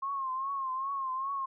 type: tone with vibrato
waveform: sine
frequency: 1073 Hz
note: C6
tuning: 43 cents sharp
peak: -31 dBFS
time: 0.02-1.46 s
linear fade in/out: 10 ms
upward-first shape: triangle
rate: 2.5 Hz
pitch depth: 80 cents each way
effects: none